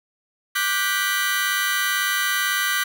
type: chord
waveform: sawtooth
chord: G major seventh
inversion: second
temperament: just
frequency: 1176 / 1470 / 1568 / 1960 Hz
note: D6 / F#6 / G6 / B6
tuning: +2 / -12 / 0 / -14 cents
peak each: -24 / -23 / -21 / -21 dBFS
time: 0.55-2.84 s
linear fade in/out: 10 ms
effects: none